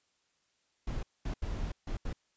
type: noise bursts at uneven times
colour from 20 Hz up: brown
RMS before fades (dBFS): -35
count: 5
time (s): 0.87-1.03 / 1.25-1.34 / 1.42-1.72 / 1.87-1.97 / 2.05-2.13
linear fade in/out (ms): 5
effects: white hiss -75 dBFS RMS until 2.36 s + resampled to 16000 Hz